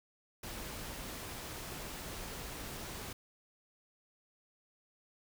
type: tone in noise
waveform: sine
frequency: 152.1 Hz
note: D#3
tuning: 39 cents flat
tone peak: -52 dBFS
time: 1.71-1.92 s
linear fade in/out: 5 ms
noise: pink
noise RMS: -44 dBFS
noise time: 0.43-3.13 s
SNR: -11 dB
effects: none